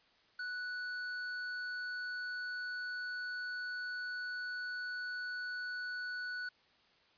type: tone with tanh clipping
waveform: sine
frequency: 1480 Hz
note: F#6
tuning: in tune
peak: -40 dBFS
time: 0.39-6.49 s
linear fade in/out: 5 ms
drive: 16 dB
effects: white hiss -68 dBFS RMS until 7.17 s + resampled to 11025 Hz